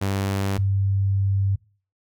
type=tone pair in turn; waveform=sawtooth / sine; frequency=98 / 98 Hz; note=G2 / G2; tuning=0 / 0 cents; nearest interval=unison; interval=0 cents; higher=neither; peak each=-18 dBFS; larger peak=neither; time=0.01-0.58 / 0.58-1.56 s; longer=second; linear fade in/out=10 ms; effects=noise-tail reverb RT60 0.4 s tail -23 dB re dry